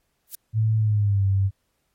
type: noise with exponential growth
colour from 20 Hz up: violet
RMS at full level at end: -27 dBFS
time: 0.27-0.35 s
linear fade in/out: 1 ms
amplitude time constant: 17 ms
type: tone with pitch glide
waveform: sine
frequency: 110 to 97.43 Hz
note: A2 to G2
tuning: 0 to -10 cents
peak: -17 dBFS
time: 0.53-1.51 s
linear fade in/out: 50 ms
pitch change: -210 cents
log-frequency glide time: 0.77-1.25 s
effects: pink hiss -72 dBFS RMS until 1.94 s + MP3 64 kbps